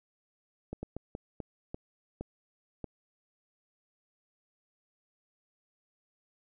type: slowing click train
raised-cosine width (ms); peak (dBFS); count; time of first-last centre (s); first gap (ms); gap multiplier
2; -24; 8; 0.73-2.843; 100; 1.36
effects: none